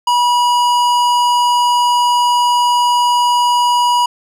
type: tone with tanh clipping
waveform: sine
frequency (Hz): 970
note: B5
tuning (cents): -31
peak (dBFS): -12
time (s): 0.07-4.06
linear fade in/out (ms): 5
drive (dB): 17
effects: none